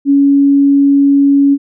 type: tone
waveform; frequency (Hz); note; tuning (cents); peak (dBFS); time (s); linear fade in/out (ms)
sine; 280; C#4; +18; -5; 0.05-1.58; 50
effects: none